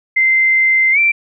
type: tone with pitch glide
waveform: sine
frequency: 2079 to 2347 Hz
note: C7 to D7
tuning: -12 to -2 cents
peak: -9 dBFS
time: 0.16-1.12 s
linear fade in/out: 10 ms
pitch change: +210 cents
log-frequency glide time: 0.92-0.99 s
effects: none